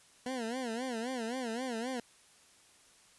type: tone with vibrato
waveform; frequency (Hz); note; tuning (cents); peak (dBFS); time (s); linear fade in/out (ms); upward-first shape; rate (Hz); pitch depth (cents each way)
20% pulse; 241.7; B3; -37; -30; 0.26-2; 2; sine; 3.8; 150
effects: white hiss -62 dBFS RMS until 3.18 s + resampled to 24000 Hz